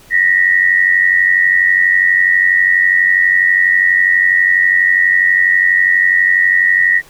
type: tone pair together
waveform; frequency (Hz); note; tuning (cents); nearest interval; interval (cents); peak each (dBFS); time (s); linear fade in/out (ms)
sine; 1854 / 1946.2; A#6 / B6; -10 / -26; minor second; 84; -11; 0.1-7.02; 50
effects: pink hiss -43 dBFS RMS until 7.09 s